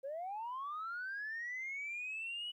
sine linear sweep, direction up, 521 to 2960 Hz, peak -38 dBFS, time 0.03-2.52 s, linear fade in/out 20 ms, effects tanh soft clip ceiling -36 dBFS + 13-bit

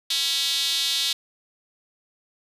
square tone with high-pass filter, 150.8 Hz, D3, 46 cents sharp, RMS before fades -24 dBFS, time 0.1-1.13 s, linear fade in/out 5 ms, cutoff 3700 Hz, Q 4.1, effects resampled to 32000 Hz

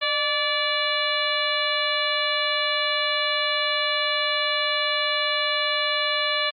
harmonic tone with a mistuned harmonic, 580 Hz, D5, 22 cents flat, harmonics 1 / 2 / 3 / 4 / 5 / 6 / 7, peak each -29 / -29 / -29 / -29 / -29 / -29 / -29 dBFS, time 0.01-6.51 s, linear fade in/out 20 ms, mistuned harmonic 1, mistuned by +66 cents, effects Opus 48 kbps

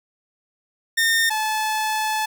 sawtooth tone pair in turn, 1824 / 865.8 Hz, A#6 / A5, -38 / -28 cents, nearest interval octave + minor second, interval 1290 cents, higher first, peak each -13 / -17 dBFS, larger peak first, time 0.97-1.3 / 1.3-2.26 s, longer second, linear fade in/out 10 ms, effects none

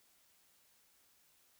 silence, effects white hiss -70 dBFS RMS until 1.59 s

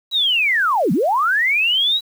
sine linear two-way sweep, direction down then up, 3951 to 152.2 to 3951 Hz, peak -14 dBFS, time 0.11-2.01 s, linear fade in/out 50 ms, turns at 0.92 s, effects 7-bit

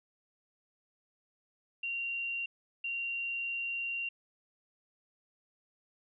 sine tone bursts at uneven times, 2762 Hz, F7, 20 cents flat, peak -33 dBFS, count 2, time 1.83-2.46 / 2.84-4.09 s, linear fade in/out 5 ms, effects none

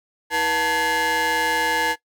35% pulse ring-modulated tone, 402.7 Hz, G4, 47 cents sharp, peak -14 dBFS, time 0.3-1.96 s, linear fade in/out 50 ms, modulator 1290 Hz, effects noise-tail reverb RT60 0.1 s tail -19 dB re dry

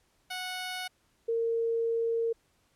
10% pulse / sine tone pair in turn, 736 / 459.2 Hz, F#5 / A#4, -9 / -26 cents, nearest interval minor sixth, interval 817 cents, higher first, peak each -26 / -26 dBFS, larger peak neither, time 0.3-0.88 / 1.28-2.33 s, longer second, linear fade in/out 10 ms, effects pink hiss -70 dBFS RMS until 2.75 s + low-pass 12000 Hz 12 dB/octave

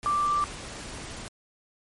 sine tone in noise, 1174.7 Hz, D6, in tune, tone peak -22 dBFS, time 0.06-0.44 s, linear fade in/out 0 ms, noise pink, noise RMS -39 dBFS, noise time 0.03-1.28 s, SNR +14 dB, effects MP3 48 kbps

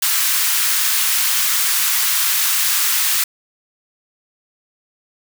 white high-pass noise, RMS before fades -17 dBFS, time 0.02-3.24 s, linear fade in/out 5 ms, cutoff 1100 Hz, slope 24 dB/octave, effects none

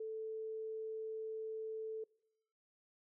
sine tone, 440 Hz, A4, in tune, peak -40 dBFS, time 0-2.04 s, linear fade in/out 5 ms, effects noise-tail reverb RT60 0.8 s tail -24 dB re dry

